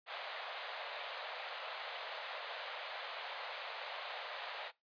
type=band-pass noise; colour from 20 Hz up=pink; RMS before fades=-45 dBFS; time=0.06-4.72 s; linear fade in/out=50 ms; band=530 to 4200 Hz; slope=48 dB/octave; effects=noise-tail reverb RT60 0.2 s tail -20 dB re dry + resampled to 11025 Hz